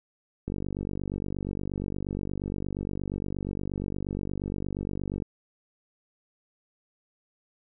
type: click train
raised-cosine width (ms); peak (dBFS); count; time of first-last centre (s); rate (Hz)
3; -19; 231; 0.48-5.222; 48.5
effects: none